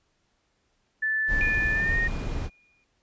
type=tone with pitch glide; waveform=sine; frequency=1752 to 1854 Hz; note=A6 to A#6; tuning=-8 to -10 cents; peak=-23 dBFS; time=1.02-2.08 s; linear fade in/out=10 ms; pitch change=+98 cents; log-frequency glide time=1.72-1.97 s
type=noise; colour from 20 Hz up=brown; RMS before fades=-29 dBFS; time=1.27-2.5 s; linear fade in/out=50 ms
type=tone with exponential decay; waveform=sine; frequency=2432 Hz; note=D#7; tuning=40 cents flat; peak=-26 dBFS; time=1.41-2.84 s; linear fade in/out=0 ms; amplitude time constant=310 ms
effects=pink hiss -71 dBFS RMS until 3.02 s + resampled to 16000 Hz